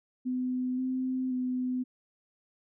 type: tone with pitch steps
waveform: sine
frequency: 253.2 / 258 / 252.9 Hz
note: B3 / C4 / B3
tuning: +43 / -24 / +41 cents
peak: -28 dBFS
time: 0.25-1.84 s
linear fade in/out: 20 ms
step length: 530 ms
effects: none